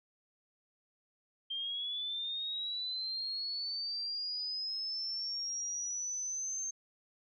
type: linear sweep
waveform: sine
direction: up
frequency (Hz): 3164 to 6360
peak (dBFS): -35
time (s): 1.5-6.71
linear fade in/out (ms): 10
effects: none